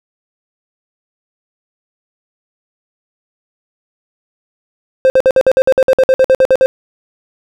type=tone bursts; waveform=triangle; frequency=523.3 Hz; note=C5; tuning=in tune; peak=-3 dBFS; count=16; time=5.05-6.66 s; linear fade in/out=0 ms; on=50 ms; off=54 ms; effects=none